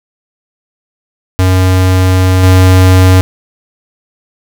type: tone with level steps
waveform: square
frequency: 92.8 Hz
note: F#2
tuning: 6 cents sharp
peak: -6 / -3 dBFS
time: 1.39-3.21 s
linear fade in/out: 0 ms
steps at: 2.43 s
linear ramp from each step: 5 ms
effects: 7-bit